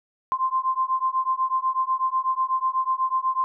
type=beating tone pair; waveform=sine; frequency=1041 / 1049.1 Hz; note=C6 / C6; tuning=-9 / +4 cents; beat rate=8.1 Hz; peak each=-24 dBFS; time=0.32-3.44 s; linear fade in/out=0 ms; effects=none